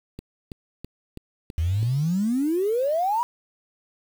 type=click train; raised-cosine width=3 ms; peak=-23 dBFS; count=6; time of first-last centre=0.19-1.829 s; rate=3.05 Hz
type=exponential sweep; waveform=sine; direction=up; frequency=76.6 to 987 Hz; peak=-20 dBFS; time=1.58-3.23 s; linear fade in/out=0 ms
effects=7-bit